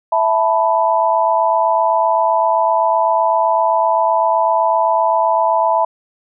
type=chord; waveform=sine; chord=E suspended fourth; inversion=none; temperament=equal; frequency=659.3 / 880 / 987.8 Hz; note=E5 / A5 / B5; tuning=0 / 0 / 0 cents; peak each=-16 dBFS; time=0.12-5.85 s; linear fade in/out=5 ms; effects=none